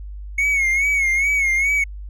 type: tone with vibrato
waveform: triangle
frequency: 2192 Hz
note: C#7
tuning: 20 cents flat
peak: -14 dBFS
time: 0.38-1.84 s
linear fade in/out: 5 ms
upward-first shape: sine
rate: 2.4 Hz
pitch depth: 73 cents each way
effects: added 50 Hz sine -30 dBFS peak until 2.09 s